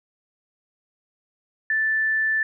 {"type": "tone", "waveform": "sine", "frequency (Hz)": 1760, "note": "A6", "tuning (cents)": 0, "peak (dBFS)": -19, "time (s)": [1.7, 2.43], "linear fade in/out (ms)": 2, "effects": []}